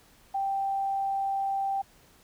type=tone; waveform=sine; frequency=784 Hz; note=G5; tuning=in tune; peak=-26 dBFS; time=0.34-1.82 s; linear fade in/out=10 ms; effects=pink hiss -59 dBFS RMS until 2.23 s